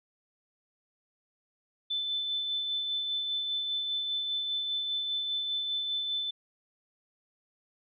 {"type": "tone with tremolo", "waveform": "sine", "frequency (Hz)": 3520, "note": "A7", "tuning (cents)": 0, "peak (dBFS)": -28, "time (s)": [1.9, 6.31], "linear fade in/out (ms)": 10, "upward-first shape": "sine", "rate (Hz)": 5, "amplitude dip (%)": 30, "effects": []}